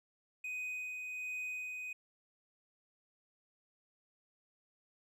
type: tone with tremolo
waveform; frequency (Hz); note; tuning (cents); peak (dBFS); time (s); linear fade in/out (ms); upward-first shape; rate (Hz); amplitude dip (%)
triangle; 2500; D#7; +8; -36; 0.44-1.93; 5; sine; 1.3; 30
effects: none